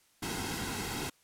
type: noise with comb filter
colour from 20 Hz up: pink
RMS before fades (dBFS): -36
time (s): 0.22-1.1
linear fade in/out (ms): 10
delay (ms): 1.7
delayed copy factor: -0.7
effects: white hiss -67 dBFS RMS until 1.23 s + low-pass 12000 Hz 12 dB/octave